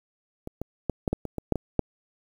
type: clicks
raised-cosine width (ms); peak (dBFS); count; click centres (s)
2; -21 / -18 / -11 / -11 / -11 / -19 / -17 / -8 / -14 / -7; 10; 0.474 / 0.616 / 0.897 / 1.078 / 1.13 / 1.253 / 1.383 / 1.523 / 1.557 / 1.793
effects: 8-bit